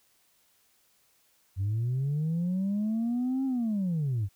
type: linear two-way sweep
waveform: sine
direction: up then down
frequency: 92.5 to 269.9 to 92.5 Hz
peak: -24 dBFS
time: 1.56-4.29 s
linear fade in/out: 50 ms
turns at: 3.45 s
effects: tanh soft clip ceiling -24 dBFS + white hiss -67 dBFS RMS until 4.35 s